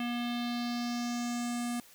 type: tone with low-pass filter sweep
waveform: square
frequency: 240 Hz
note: B3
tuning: 49 cents flat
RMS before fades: -34 dBFS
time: 0-1.8 s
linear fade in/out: 2 ms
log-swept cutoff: 2900 to 10000 Hz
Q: 3
effects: white hiss -57 dBFS RMS until 1.94 s